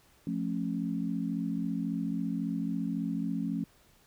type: chord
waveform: sine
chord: F augmented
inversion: none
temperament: just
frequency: 174.61 / 218.3 / 272.8 Hz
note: F3 / A3 / C#4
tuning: 0 / -13 / -28 cents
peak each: -34 dBFS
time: 0.27-3.64 s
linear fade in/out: 2 ms
effects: pink hiss -63 dBFS RMS until 4.06 s